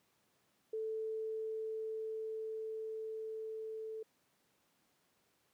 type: tone with level ramp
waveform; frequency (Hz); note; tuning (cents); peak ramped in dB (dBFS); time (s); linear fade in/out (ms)
sine; 440; A4; 0; -36 to -41; 0.73-4.03; 5
effects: pink hiss -75 dBFS RMS until 5.53 s + high-pass 150 Hz 12 dB/octave